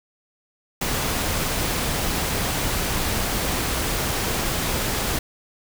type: noise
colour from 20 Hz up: pink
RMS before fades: -24 dBFS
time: 0.81-5.19 s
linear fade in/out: 5 ms
effects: none